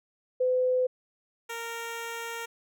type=tone pair in turn; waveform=sine / 10% pulse; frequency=507 / 463 Hz; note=B4 / A#4; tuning=+45 / -12 cents; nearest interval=major second; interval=157 cents; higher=first; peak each=-22 / -26 dBFS; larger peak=first; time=0.4-0.87 / 1.49-2.46 s; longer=second; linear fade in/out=10 ms; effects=none